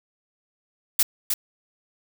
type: noise with echo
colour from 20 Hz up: blue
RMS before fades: -18 dBFS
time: 0.99-1.03 s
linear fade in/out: 5 ms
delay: 310 ms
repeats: 1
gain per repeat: -5 dB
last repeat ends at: 1.34 s
effects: none